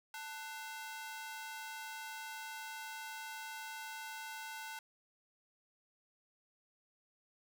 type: ring-modulated tone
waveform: sawtooth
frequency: 1188 Hz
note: D6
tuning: 20 cents sharp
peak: -37 dBFS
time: 0.14-4.79 s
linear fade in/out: 2 ms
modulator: 304 Hz
effects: none